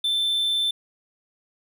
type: tone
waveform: triangle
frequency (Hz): 3542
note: A7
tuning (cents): +11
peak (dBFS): -19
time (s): 0.04-0.71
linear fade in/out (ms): 5
effects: none